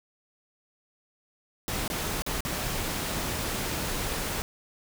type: noise with dropouts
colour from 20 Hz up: pink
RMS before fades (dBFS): -31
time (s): 1.68-4.42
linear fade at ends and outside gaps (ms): 0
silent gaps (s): 1.878-1.901 / 2.221-2.264 / 2.406-2.45
effects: none